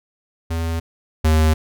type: tone pair in turn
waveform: square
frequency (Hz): 82.41 / 78.57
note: E2 / D#2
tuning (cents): 0 / +17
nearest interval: minor second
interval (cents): 83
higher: first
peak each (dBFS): -21 / -13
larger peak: second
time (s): 0.5-0.8 / 1.24-1.54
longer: neither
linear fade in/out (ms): 10
effects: none